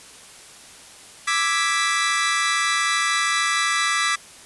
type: chord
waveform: sawtooth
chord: E dominant seventh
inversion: third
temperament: equal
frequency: 1174.7 / 1318.5 / 1661.2 / 1975.5 Hz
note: D6 / E6 / G#6 / B6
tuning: 0 / 0 / 0 / 0 cents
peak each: -20 / -24 / -24 / -19 dBFS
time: 1.27-4.16 s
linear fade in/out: 10 ms
effects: white hiss -44 dBFS RMS until 4.45 s + resampled to 24000 Hz